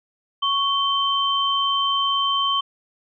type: tone pair together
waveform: sine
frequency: 1108.7 / 3109 Hz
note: C#6 / G7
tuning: 0 / -15 cents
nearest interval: octave + tritone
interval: 1785 cents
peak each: -21 dBFS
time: 0.42-2.61 s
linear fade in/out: 10 ms
effects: none